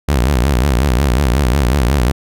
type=tone with vibrato; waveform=sawtooth; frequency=65.41 Hz; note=C2; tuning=in tune; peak=-7 dBFS; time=0.08-2.12 s; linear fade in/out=10 ms; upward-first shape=triangle; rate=5.5 Hz; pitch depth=260 cents each way; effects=none